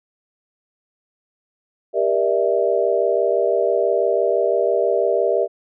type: chord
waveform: sine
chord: E half-diminished seventh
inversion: first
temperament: just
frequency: 395.6 / 474.7 / 593.3 / 659.3 Hz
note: G4 / Bb4 / D5 / E5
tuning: +16 / +31 / +18 / 0 cents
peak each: -21 dBFS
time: 1.93-5.48 s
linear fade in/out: 50 ms
effects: none